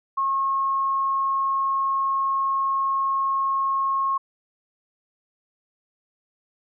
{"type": "tone", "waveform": "sine", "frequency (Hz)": 1085, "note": "C#6", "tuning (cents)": -37, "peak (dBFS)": -20, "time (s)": [0.17, 4.18], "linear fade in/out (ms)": 10, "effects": []}